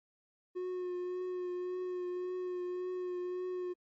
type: tone with vibrato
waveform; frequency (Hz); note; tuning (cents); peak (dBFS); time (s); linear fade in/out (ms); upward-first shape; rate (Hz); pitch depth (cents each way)
triangle; 362; F#4; -38; -33; 0.55-3.74; 20; triangle; 1.8; 23
effects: MP3 32 kbps